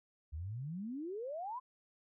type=exponential sweep; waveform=sine; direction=up; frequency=71.1 to 1051 Hz; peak=-39 dBFS; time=0.32-1.6 s; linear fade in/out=20 ms; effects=none